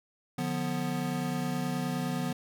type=chord; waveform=square; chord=B diminished; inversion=first; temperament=just; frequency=148.16 / 177.8 / 246.9 Hz; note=D3 / F3 / B3; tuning=+16 / +31 / 0 cents; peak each=-36 / -35 / -34 dBFS; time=0.38-2.33 s; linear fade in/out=5 ms; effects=none